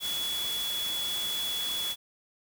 sine tone in noise, 3388 Hz, G#7, 34 cents sharp, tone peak -30 dBFS, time 0-1.96 s, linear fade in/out 50 ms, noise white, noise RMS -37 dBFS, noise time 0-1.96 s, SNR +4 dB, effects none

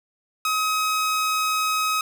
sawtooth tone, 1269 Hz, D#6, 34 cents sharp, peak -17 dBFS, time 0.45-2.01 s, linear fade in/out 2 ms, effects none

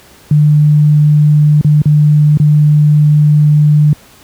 sine tone with dropouts, 149.6 Hz, D3, 32 cents sharp, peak -4 dBFS, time 0.31-3.93 s, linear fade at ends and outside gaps 2 ms, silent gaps 1.612-1.646 / 1.818-1.856 / 2.373-2.399 s, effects pink hiss -41 dBFS RMS until 4.23 s + high-pass 60 Hz 12 dB/octave

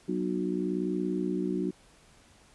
harmonic tone with a mistuned harmonic, 60.9 Hz, B1, 24 cents flat, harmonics 3 / 4 / 5 / 6, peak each -32 / -37 / -32 / -33 dBFS, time 0.08-1.71 s, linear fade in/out 10 ms, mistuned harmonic 3, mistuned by +40 cents, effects pink hiss -59 dBFS RMS until 2.54 s + resampled to 24000 Hz

